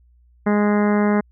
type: harmonic tone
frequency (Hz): 207.4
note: G#3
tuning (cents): -2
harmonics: 1 / 2 / 3 / 4 / 5 / 6 / 7 / 8 / 9 / 10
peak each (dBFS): -16 / -22 / -26 / -28 / -30 / -32 / -33 / -34 / -35 / -36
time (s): 0.46-1.21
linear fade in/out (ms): 10
effects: added 60 Hz sine -51 dBFS peak until 1.31 s